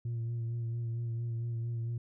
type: tone with vibrato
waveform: sine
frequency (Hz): 116.54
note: A#2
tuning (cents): 0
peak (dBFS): -30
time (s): 0.05-1.98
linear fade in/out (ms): 5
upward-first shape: sine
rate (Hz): 4.4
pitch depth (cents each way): 27
effects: tanh soft clip ceiling -31 dBFS